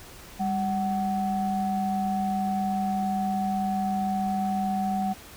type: tone pair together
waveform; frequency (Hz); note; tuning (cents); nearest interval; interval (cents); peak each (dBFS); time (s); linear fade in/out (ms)
sine; 198.65 / 750; G3 / F#5; +23 / +23; octave + major seventh; 2300; -26; 0.39-5.14; 20
effects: tanh soft clip ceiling -17 dBFS + pink hiss -46 dBFS RMS until 5.36 s